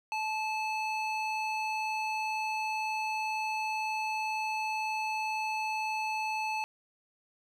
square tone with band-pass filter, 869 Hz, A5, 22 cents flat, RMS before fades -33 dBFS, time 0.12-6.64 s, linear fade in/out 0 ms, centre 2000 Hz, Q 1.3, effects none

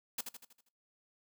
white noise with echo, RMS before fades -36 dBFS, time 0.18-0.21 s, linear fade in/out 5 ms, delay 80 ms, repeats 6, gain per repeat -6 dB, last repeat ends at 0.69 s, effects noise-tail reverb RT60 0.2 s tail -19 dB re dry + high-pass 100 Hz 12 dB/octave

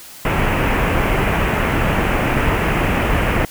pink low-pass noise, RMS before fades -17 dBFS, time 0.25-3.45 s, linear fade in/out 2 ms, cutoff 2800 Hz, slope 48 dB/octave, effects white hiss -38 dBFS RMS until 3.5 s

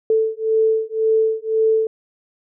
sine beating tone pair, 440.8 / 442.7 Hz, A4 / A4, +3 / +11 cents, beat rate 1.9 Hz, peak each -18 dBFS, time 0.1-1.87 s, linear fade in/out 2 ms, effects none

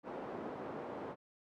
pink band-pass noise, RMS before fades -44 dBFS, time 0.03-1.16 s, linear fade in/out 50 ms, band 280 to 850 Hz, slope 12 dB/octave, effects none

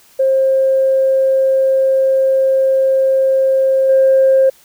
sine tone with level steps, 532 Hz, C5, 29 cents sharp, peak -9 / -6 dBFS, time 0.19-4.5 s, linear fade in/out 10 ms, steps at 3.89 s, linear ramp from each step 5 ms, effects tanh soft clip ceiling -3 dBFS + white hiss -48 dBFS RMS until 4.64 s

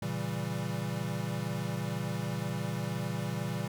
square chord, A# diminished seventh, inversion none, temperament equal, 116.54 / 138.59 / 164.81 / 196 Hz, A#2 / C#3 / E3 / G3, 0 / 0 / 0 / 0 cents, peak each -38 / -39 / -38 / -39 dBFS, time 0.02-3.68 s, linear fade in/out 5 ms, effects none

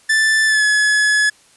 45% pulse tone with pitch glide, 1760 to 1701 Hz, A6 to G#6, 0 to +41 cents, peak -12 dBFS, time 0.09-1.3 s, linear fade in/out 10 ms, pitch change -59 cents, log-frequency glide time 0.46-0.64 s, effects white hiss -51 dBFS RMS until 1.56 s + resampled to 24000 Hz

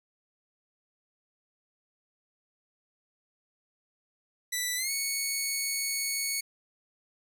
10% pulse tone with pitch glide, 1975.5 to 2217 Hz, B6 to C#7, 0 to 0 cents, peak -20 dBFS, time 4.52-6.41 s, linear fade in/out 10 ms, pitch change +200 cents, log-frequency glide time 4.76-4.91 s, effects none

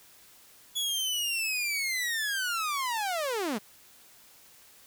sawtooth linear sweep, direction down, 3409 to 188.4 Hz, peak -25 dBFS, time 0.75-3.59 s, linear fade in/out 20 ms, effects white hiss -56 dBFS RMS until 4.86 s

